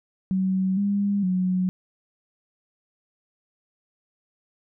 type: tone with pitch steps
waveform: sine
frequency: 188.7 / 201.4 / 184 Hz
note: F#3 / G3 / F#3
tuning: +34 / +47 / -9 cents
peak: -20 dBFS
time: 0.31-1.69 s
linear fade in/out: 0 ms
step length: 460 ms
effects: none